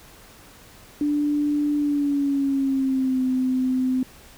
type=tone with pitch glide; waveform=sine; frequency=293.7 to 257.2 Hz; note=D4 to C4; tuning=0 to -30 cents; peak=-19 dBFS; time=1.01-4.03 s; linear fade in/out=2 ms; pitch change=-230 cents; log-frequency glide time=1.77-3.23 s; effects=pink hiss -48 dBFS RMS until 4.37 s